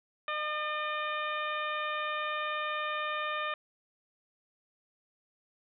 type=harmonic tone with a mistuned harmonic; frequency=607 Hz; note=D#5; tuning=43 cents flat; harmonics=1 / 2 / 3 / 4 / 5 / 6; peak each=-39 / -34 / -38 / -40 / -45 / -44 dBFS; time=0.28-3.54 s; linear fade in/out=2 ms; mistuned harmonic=3; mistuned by=-18 cents; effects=none